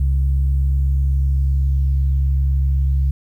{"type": "tone pair together", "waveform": "sine", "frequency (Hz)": [67.8, 135.7], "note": ["C#2", "C#3"], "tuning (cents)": [-38, -36], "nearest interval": "octave", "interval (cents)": 1202, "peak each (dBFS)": [-14, -24], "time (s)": [0, 3.11], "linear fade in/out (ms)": 5, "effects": ["9-bit"]}